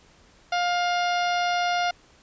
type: harmonic tone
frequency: 706 Hz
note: F5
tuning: 19 cents sharp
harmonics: 1 / 2 / 3 / 4 / 5 / 6 / 7 / 8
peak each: -23 / -29 / -33 / -35 / -37 / -39 / -40 / -41 dBFS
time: 0.52-1.91 s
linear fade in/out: 5 ms
effects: pink hiss -56 dBFS RMS until 2.22 s + resampled to 16000 Hz